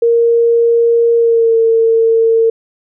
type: tone with pitch glide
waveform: sine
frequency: 466.2 to 453.5 Hz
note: A#4 to A#4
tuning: 0 to -48 cents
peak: -7 dBFS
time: 0.02-2.5 s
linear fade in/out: 5 ms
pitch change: -48 cents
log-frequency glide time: 1.16-1.57 s
effects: none